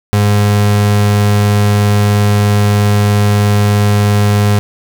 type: tone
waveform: 35% pulse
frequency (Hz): 103.1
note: G#2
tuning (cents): -12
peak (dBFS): -6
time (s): 0.13-4.59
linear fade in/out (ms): 0
effects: none